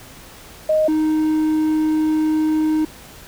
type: tone pair in turn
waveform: sine / triangle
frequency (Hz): 622 / 311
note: D#5 / D#4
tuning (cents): -1 / -1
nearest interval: octave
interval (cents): 1200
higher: first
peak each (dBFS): -13 / -13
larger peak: neither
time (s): 0.69-0.88 / 0.88-2.85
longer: second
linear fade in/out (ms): 5
effects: pink hiss -41 dBFS RMS until 3.27 s